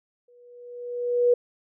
sine tone with exponential growth, 485.7 Hz, B4, 29 cents flat, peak -14 dBFS, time 0.28-1.34 s, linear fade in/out 5 ms, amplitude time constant 230 ms, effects none

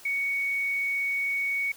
sine tone with frequency modulation, 2231 Hz, C#7, 11 cents sharp, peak -25 dBFS, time 0.05-1.72 s, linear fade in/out 5 ms, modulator 23 Hz, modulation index 0.25, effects white hiss -50 dBFS RMS until 1.76 s

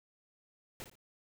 pink noise with echo, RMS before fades -45 dBFS, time 0.8-0.84 s, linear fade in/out 0 ms, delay 57 ms, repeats 2, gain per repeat -10 dB, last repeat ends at 0.954 s, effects none

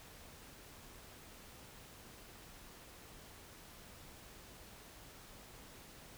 silence, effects pink hiss -56 dBFS RMS until 6.17 s

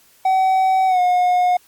triangle tone with pitch glide, 758 to 720.8 Hz, F#5 to F#5, +42 to -45 cents, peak -11 dBFS, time 0.25-1.57 s, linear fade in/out 5 ms, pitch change -87 cents, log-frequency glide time 0.87-1 s, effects white hiss -53 dBFS RMS until 1.67 s + Opus 48 kbps

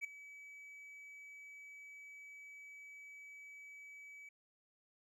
triangle tone with ADSR envelope, 2286 Hz, D7, 47 cents flat, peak -34 dBFS, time 0.01-4.29 s, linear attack 35 ms, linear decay 6 ms, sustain -16 dB, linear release 4 ms, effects none

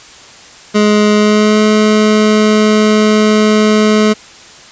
25% pulse tone with pitch glide, 210 to 213.8 Hz, G#3 to A3, +19 to -49 cents, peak -3 dBFS, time 0.74-4.14 s, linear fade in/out 20 ms, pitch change +32 cents, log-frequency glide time 1.15-1.62 s, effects white hiss -36 dBFS RMS until 4.71 s + resampled to 16000 Hz

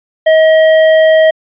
sine tone with tanh clipping, 635 Hz, D#5, 35 cents sharp, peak -6 dBFS, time 0.26-1.31 s, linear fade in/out 10 ms, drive 13 dB, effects resampled to 8000 Hz

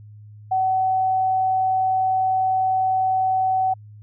sine tone, 755 Hz, F#5, 35 cents sharp, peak -17 dBFS, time 0.51-3.74 s, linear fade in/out 10 ms, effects added 105 Hz sine -40 dBFS peak until 4.02 s

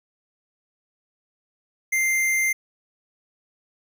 square tone, 2093 Hz, C7, in tune, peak -20 dBFS, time 1.92-2.53 s, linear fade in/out 10 ms, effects none

